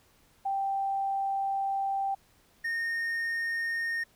sine / triangle tone pair in turn, 784 / 1841.1 Hz, G5 / A#6, 0 / -22 cents, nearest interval octave + minor third, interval 1478 cents, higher second, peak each -27 dBFS, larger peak neither, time 0.45-2.15 / 2.64-4.04 s, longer first, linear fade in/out 10 ms, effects pink hiss -64 dBFS RMS until 4.15 s

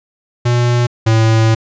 square tone pair in turn, 120.9 / 111.8 Hz, B2 / A2, -36 / +28 cents, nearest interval minor second, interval 136 cents, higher first, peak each -11 / -9 dBFS, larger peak second, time 0.45-0.87 / 1.06-1.55 s, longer second, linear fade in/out 10 ms, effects resampled to 16000 Hz

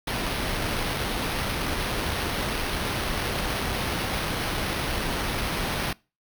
pink noise with sample-and-hold, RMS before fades -28 dBFS, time 0.07-5.93 s, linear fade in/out 5 ms, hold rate 7350 Hz, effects noise-tail reverb RT60 0.3 s tail -24 dB re dry

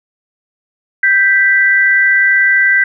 sine tone pair together, 1569 / 1975.5 Hz, G6 / B6, +1 / 0 cents, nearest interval major third, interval 399 cents, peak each -10 dBFS, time 1.03-2.84 s, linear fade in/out 5 ms, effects none

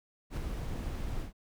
brown noise with ADSR envelope, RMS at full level -31 dBFS, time 0.3-1.33 s, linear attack 72 ms, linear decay 4 ms, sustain -5 dB, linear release 120 ms, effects none

